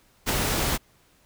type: noise with ADSR envelope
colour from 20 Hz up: pink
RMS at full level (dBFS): -21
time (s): 0.26-0.78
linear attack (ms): 34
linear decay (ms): 4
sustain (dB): -4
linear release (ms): 27
effects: pink hiss -61 dBFS RMS until 1.25 s